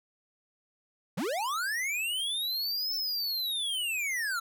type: linear two-way sweep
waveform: square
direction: up then down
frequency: 138.59 to 5330 to 1313 Hz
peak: -30 dBFS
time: 1.17-4.4 s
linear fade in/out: 10 ms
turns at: 2.95 s
effects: none